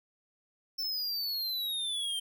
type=exponential sweep; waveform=square; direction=down; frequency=5360 to 3136 Hz; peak=-32 dBFS; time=0.78-2.2 s; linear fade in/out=10 ms; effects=none